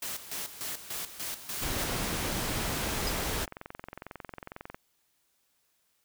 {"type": "noise with tremolo", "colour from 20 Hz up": "white", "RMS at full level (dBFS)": -36, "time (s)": [0.02, 1.84], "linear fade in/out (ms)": 5, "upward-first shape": "square", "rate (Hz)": 3.4, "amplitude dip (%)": 70}
{"type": "noise", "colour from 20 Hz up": "pink", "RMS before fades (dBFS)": -32, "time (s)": [1.61, 3.46], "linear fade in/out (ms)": 20}
{"type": "click train", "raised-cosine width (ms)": 0.5, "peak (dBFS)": -25, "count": 42, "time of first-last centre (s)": [2.89, 4.745], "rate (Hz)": 22.1}
{"type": "tone with exponential decay", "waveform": "sine", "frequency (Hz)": 5000, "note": "D#8", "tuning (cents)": 8, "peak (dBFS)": -28, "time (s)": [3.07, 3.14], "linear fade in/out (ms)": 2, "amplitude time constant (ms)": 15}
{"effects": ["white hiss -73 dBFS RMS until 6.04 s"]}